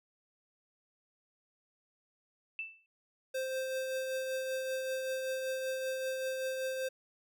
sine tone with exponential decay, 2652 Hz, E7, 10 cents sharp, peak -33 dBFS, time 2.59-2.86 s, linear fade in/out 1 ms, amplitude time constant 58 ms
square tone with tremolo, 523.3 Hz, C5, in tune, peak -33 dBFS, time 3.34-6.89 s, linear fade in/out 10 ms, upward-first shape triangle, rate 5.2 Hz, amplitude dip 35%
effects none

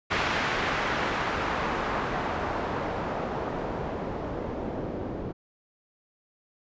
white noise with low-pass filter sweep, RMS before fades -30 dBFS, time 0.1-5.33 s, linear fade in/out 20 ms, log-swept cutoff 2100 to 410 Hz, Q 0.96, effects resampled to 16000 Hz

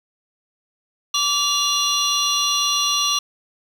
triangle tone cluster, 1158 / 2808 / 3446 / 4084 / 5800 Hz, D6 / F7 / A7 / C8 / F#8, -25 / +9 / -37 / -43 / -35 cents, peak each -22 dBFS, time 1.14-3.19 s, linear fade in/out 5 ms, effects tanh soft clip ceiling -8 dBFS + 8-bit

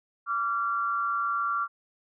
sine tone pair together, 1157.9 / 1377 Hz, D6 / F6, -25 / -25 cents, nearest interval minor third, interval 300 cents, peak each -28 dBFS, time 0.26-1.68 s, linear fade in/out 50 ms, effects none

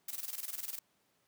blue noise with tremolo, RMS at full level -39 dBFS, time 0.08-0.79 s, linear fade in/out 5 ms, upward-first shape square, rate 20 Hz, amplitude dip 75%, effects pink hiss -74 dBFS RMS until 1.27 s + high-pass 150 Hz 12 dB/octave

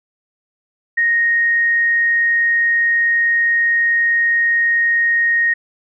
sine tone, 1864.7 Hz, A#6, in tune, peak -12 dBFS, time 0.97-5.54 s, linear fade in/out 10 ms, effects none

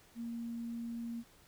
sine tone with quantisation, 233.1 Hz, A#3, in tune, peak -38 dBFS, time 0.15-1.24 s, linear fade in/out 50 ms, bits 11, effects pink hiss -63 dBFS RMS until 1.47 s

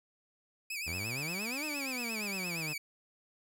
sawtooth tone with vibrato, 2433 Hz, D#7, 39 cents flat, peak -33 dBFS, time 0.7-2.78 s, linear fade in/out 5 ms, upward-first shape sine, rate 8.6 Hz, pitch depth 130 cents each way
sawtooth exponential two-way sweep, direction up then down, 76.5 to 311 to 147.8 Hz, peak -35 dBFS, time 0.86-2.74 s, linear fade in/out 20 ms, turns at 1.64 s
effects none

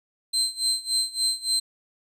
30% pulse tone with tremolo, 4112 Hz, C8, 31 cents flat, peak -17 dBFS, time 0.33-1.6 s, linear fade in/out 10 ms, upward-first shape sine, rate 3.5 Hz, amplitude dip 90%, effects resampled to 32000 Hz

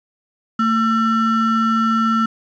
triangle ring-modulated tone, 784 Hz, G5, in tune, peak -9 dBFS, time 0.59-2.26 s, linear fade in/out 5 ms, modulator 559 Hz, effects resampled to 16000 Hz + 8-bit

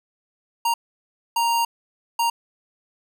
square tone bursts at uneven times, 932.3 Hz, A#5, in tune, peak -19 dBFS, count 3, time 0.65-0.74 / 1.36-1.65 / 2.19-2.3 s, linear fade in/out 5 ms, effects none

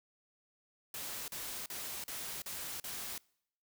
white noise bursts, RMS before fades -42 dBFS, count 6, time 0.94-3.18 s, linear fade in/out 2 ms, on 340 ms, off 40 ms, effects noise-tail reverb RT60 0.7 s tail -25 dB re dry

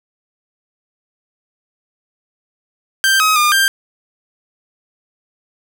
sawtooth tone with pitch steps, 1571 / 1268 / 1209 / 1583 Hz, G6 / D#6 / D6 / G6, +3 / +32 / +50 / +17 cents, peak -7 dBFS, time 3.04-3.68 s, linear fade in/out 0 ms, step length 160 ms, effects none

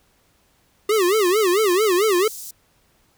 square tone with vibrato, 393.4 Hz, G4, 6 cents sharp, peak -16 dBFS, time 0.89-2.28 s, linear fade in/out 5 ms, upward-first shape sine, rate 4.5 Hz, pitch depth 210 cents each way
pink high-pass noise, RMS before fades -35 dBFS, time 0.93-2.51 s, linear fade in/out 5 ms, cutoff 5600 Hz, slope 24 dB/octave
effects pink hiss -61 dBFS RMS until 3.17 s

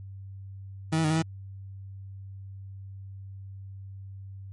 30% pulse tone with pitch steps, 159.4 / 162.1 / 153.8 / 159.6 / 162.2 Hz, D#3 / E3 / D#3 / D#3 / E3, +42 / -29 / -20 / +44 / -28 cents, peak -20 dBFS, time 0.92-1.225 s, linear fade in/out 10 ms, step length 61 ms, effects added 97 Hz sine -39 dBFS peak until 4.52 s + MP3 48 kbps

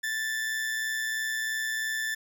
40% pulse tone with amplitude modulation, 1760 Hz, A6, in tune, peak -26 dBFS, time 0.03-2.15 s, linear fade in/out 10 ms, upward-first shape sine, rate 123 Hz, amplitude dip 40%, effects none

